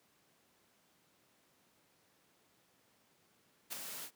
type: noise with ADSR envelope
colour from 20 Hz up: white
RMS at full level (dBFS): -39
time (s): 3.7-4.11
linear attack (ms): 27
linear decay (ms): 5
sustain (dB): -6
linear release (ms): 70
effects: pink hiss -71 dBFS RMS until 4.15 s + high-pass 150 Hz 12 dB/octave